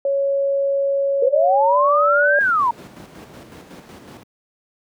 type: tone with pitch glide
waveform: sine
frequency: 554.4 to 580.6 Hz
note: C#5 to D5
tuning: 0 to -20 cents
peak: -16 dBFS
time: 0.05-2.39 s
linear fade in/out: 2 ms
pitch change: +80 cents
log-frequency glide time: 1.7-1.75 s
type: linear two-way sweep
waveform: sine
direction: up then down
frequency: 466.2 to 1649 to 907 Hz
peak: -14 dBFS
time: 1.22-2.71 s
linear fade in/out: 5 ms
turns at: 2.41 s
type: noise with tremolo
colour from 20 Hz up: brown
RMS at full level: -30 dBFS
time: 2.41-4.23 s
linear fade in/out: 0 ms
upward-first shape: square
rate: 5.4 Hz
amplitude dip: 40%
effects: high-pass 200 Hz 12 dB/octave